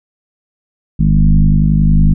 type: tone with frequency modulation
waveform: sine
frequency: 102.3 Hz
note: G#2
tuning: 26 cents flat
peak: -6 dBFS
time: 0.99-2.14 s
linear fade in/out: 10 ms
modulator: 50.8 Hz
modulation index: 2.1
effects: none